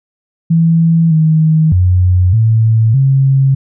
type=tone with pitch steps; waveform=sine; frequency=165.1 / 157.8 / 90.8 / 111.8 / 135.4 Hz; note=E3 / D#3 / F#2 / A2 / C#3; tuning=+3 / +25 / -32 / +28 / -40 cents; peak=-6 dBFS; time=0.5-3.55 s; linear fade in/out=10 ms; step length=610 ms; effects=none